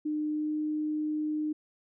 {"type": "tone with pitch glide", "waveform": "sine", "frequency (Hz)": [303.2, 305], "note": ["D#4", "D#4"], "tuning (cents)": [-45, -34], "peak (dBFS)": -28, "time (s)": [0.05, 1.53], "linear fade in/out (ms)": 10, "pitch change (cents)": 11, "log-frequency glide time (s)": [0.3, 0.54], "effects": []}